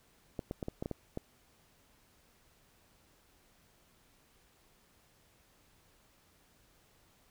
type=clicks; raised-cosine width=2 ms; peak=-23 dBFS; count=8; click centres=0.392 / 0.511 / 0.628 / 0.684 / 0.825 / 0.859 / 0.913 / 1.174 s; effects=pink hiss -67 dBFS RMS until 7.3 s